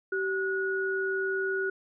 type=tone pair together; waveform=sine; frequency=384.6 / 1457 Hz; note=G4 / F#6; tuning=-33 / -27 cents; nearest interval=octave + major seventh; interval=2306 cents; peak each=-29 / -30 dBFS; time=0.12-1.7 s; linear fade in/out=5 ms; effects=none